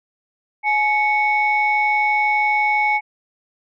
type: tone pair together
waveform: sine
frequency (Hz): 845 / 2217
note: G#5 / C#7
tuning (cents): +30 / 0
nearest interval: octave + perfect fourth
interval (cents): 1670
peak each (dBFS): -17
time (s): 0.63-3.01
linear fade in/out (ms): 50
effects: tanh soft clip ceiling -8 dBFS